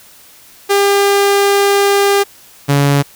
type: tone pair in turn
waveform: sawtooth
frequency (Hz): 400.7 / 141.67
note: G4 / C#3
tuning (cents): +38 / +38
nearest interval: octave + tritone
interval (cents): 1800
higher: first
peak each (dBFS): -5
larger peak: neither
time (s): 0.69-2.24 / 2.68-3.03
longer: first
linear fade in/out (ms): 20
effects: white hiss -42 dBFS RMS until 3.15 s